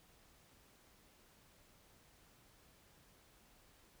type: silence
effects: pink hiss -67 dBFS RMS until 4 s